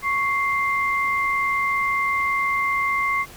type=tone pair together; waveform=sine; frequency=1108.7 / 2093 Hz; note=C#6 / C7; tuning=0 / 0 cents; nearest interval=major seventh; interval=1100 cents; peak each=-22 dBFS; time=0.02-3.26 s; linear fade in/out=50 ms; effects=pink hiss -43 dBFS RMS until 3.36 s